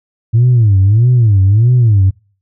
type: tone with vibrato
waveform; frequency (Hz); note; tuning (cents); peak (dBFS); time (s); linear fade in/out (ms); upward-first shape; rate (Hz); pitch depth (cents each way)
sine; 109.4; A2; -9; -4; 0.33-2.11; 20; sine; 1.6; 240
effects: noise-tail reverb RT60 0.4 s tail -24 dB re dry + tanh soft clip ceiling -3 dBFS